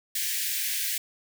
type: high-pass noise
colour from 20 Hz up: white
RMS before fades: -29 dBFS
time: 0.15-0.98 s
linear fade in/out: 5 ms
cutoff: 1600 Hz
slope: 96 dB/octave
effects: none